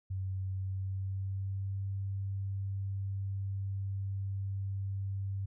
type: tone with pitch glide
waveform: sine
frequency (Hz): 95 to 97.78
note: F#2 to G2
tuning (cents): +46 to -4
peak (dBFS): -33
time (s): 0.1-5.46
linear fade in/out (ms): 10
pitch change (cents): +50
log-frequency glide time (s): 0.5-1.82
effects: none